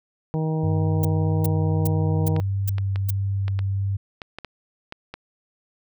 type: harmonic tone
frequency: 157.8 Hz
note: D#3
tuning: 25 cents sharp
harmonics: 1 / 2 / 3 / 4 / 5 / 6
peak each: -22 / -31 / -30 / -38 / -37 / -40 dBFS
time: 0.34-2.4 s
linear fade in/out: 0 ms
type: tone with vibrato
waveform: sine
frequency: 98 Hz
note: G2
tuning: in tune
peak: -21 dBFS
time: 0.63-3.97 s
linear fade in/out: 10 ms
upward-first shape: sine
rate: 1.6 Hz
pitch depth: 9 cents each way
type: noise bursts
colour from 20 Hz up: violet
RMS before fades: -28 dBFS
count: 6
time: 1.03-3.106 s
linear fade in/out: 5 ms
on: 21 ms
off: 390 ms
type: clicks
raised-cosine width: 0.3 ms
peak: -18 dBFS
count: 10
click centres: 2.364 / 2.783 / 2.959 / 3.481 / 3.591 / 4.218 / 4.386 / 4.447 / 4.924 / 5.14 s
effects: none